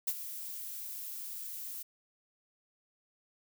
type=noise with ADSR envelope; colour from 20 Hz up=violet; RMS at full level=-30 dBFS; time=0.07-1.83 s; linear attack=10 ms; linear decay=49 ms; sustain=-12 dB; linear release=10 ms; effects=none